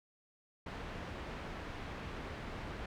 pink low-pass noise, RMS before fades -44 dBFS, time 0.66-2.86 s, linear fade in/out 5 ms, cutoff 2500 Hz, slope 12 dB/octave, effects none

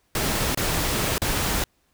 pink noise with dropouts, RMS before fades -24 dBFS, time 0.15-1.64 s, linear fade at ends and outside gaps 2 ms, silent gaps 0.548-0.573 / 1.181-1.218 s, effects pink hiss -67 dBFS RMS until 1.93 s

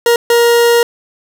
40% pulse tone bursts at uneven times, 471.7 Hz, A#4, 20 cents sharp, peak -6 dBFS, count 2, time 0.06-0.16 / 0.3-0.83 s, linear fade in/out 2 ms, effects none

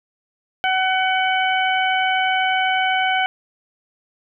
harmonic tone, 752 Hz, F#5, 28 cents sharp, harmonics 1 / 2 / 3 / 4, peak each -19 / -22 / -24 / -25 dBFS, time 0.64-3.26 s, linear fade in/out 0 ms, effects none

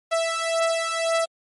sawtooth beating tone pair, 659.3 / 661.2 Hz, E5 / E5, 0 / +5 cents, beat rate 1.9 Hz, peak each -20 / -21 dBFS, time 0.11-1.26 s, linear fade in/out 20 ms, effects MP3 48 kbps

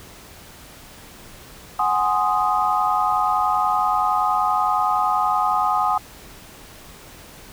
sine chord, Ab dominant seventh, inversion third, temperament equal, 740 / 830.6 / 1046.5 / 1244.5 Hz, Gb5 / Ab5 / C6 / Eb6, 0 / 0 / 0 / 0 cents, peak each -23 / -22 / -25 / -21 dBFS, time 1.79-5.98 s, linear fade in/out 5 ms, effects pink hiss -43 dBFS RMS until 7.52 s

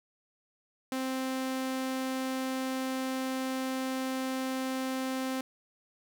sawtooth tone, 261.6 Hz, C4, in tune, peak -27 dBFS, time 0.92-5.41 s, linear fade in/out 2 ms, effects none

